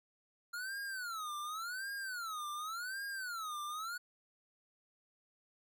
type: tone with vibrato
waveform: square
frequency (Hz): 1387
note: F6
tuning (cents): -12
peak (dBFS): -40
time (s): 0.53-3.98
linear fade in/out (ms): 10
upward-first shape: sine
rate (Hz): 0.89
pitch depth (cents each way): 270
effects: none